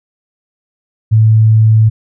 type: tone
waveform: sine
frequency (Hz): 110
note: A2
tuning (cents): 0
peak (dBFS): -4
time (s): 1.11-1.9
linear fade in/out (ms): 20
effects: none